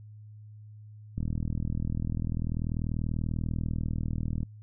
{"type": "click train", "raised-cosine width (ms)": 5, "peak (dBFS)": -19, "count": 132, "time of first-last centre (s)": [1.18, 4.431], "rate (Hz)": 40.3, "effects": ["noise-tail reverb RT60 0.1 s tail -23 dB re dry", "added 106 Hz sine -45 dBFS peak until 4.62 s"]}